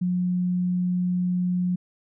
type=tone; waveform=sine; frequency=179.8 Hz; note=F#3; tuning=49 cents flat; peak=-21 dBFS; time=0.01-1.76 s; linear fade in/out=10 ms; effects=none